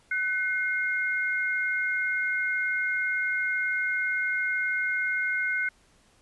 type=tone pair together; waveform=sine; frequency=1503 / 2136 Hz; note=F#6 / C7; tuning=+27 / +35 cents; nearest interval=tritone; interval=608 cents; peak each=-27 / -28 dBFS; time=0.11-5.69 s; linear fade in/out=5 ms; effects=pink hiss -62 dBFS RMS until 6.21 s + resampled to 24000 Hz